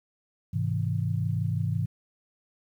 sine chord, Ab augmented, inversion none, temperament just, 103.83 / 129.78 / 162.23 Hz, Ab2 / C3 / E3, 0 / -14 / -27 cents, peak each -28 / -30 / -30 dBFS, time 0.53-1.86 s, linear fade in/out 10 ms, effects 10-bit

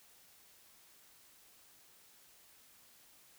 silence, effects white hiss -63 dBFS RMS until 3.38 s

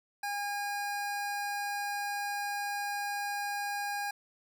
25% pulse tone, 814 Hz, G#5, 35 cents flat, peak -29 dBFS, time 0.23-4.11 s, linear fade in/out 5 ms, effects none

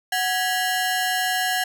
sawtooth ring-modulated tone, 1202 Hz, D6, 40 cents sharp, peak -14 dBFS, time 0.12-1.64 s, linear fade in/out 5 ms, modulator 460 Hz, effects none

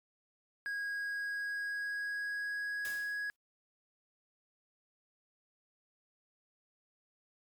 triangle tone with pitch glide, 1643 to 1665 Hz, G#6 to G#6, -19 to +4 cents, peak -33 dBFS, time 0.66-3.3 s, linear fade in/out 0 ms, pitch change +23 cents, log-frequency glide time 0.91-3.18 s
white noise with exponential decay, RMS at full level -44 dBFS, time 2.85-3.36 s, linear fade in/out 0 ms, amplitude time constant 110 ms
effects MP3 96 kbps

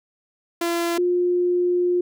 sawtooth / sine tone pair in turn, 340.6 / 355.4 Hz, F4 / F4, -43 / +30 cents, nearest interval minor second, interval 73 cents, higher second, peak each -17 dBFS, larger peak neither, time 0.61-0.98 / 0.98-2.01 s, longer second, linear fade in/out 5 ms, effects none

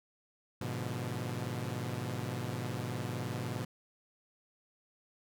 sawtooth chord, G# diminished seventh, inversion none, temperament equal, 103.83 / 123.47 / 146.83 / 174.61 Hz, G#2 / B2 / D3 / F3, 0 / 0 / 0 / 0 cents, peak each -37 / -34 / -40 / -40 dBFS, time 0.61-3.65 s, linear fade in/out 5 ms, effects none

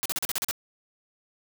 white noise bursts, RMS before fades -28 dBFS, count 8, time 0.03-0.511 s, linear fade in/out 0 ms, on 26 ms, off 39 ms, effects none

